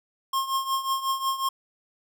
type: tone with tremolo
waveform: square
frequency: 1072 Hz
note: C6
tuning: 42 cents sharp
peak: -22 dBFS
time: 0.33-1.49 s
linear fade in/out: 5 ms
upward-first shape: triangle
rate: 5.5 Hz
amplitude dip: 80%
effects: none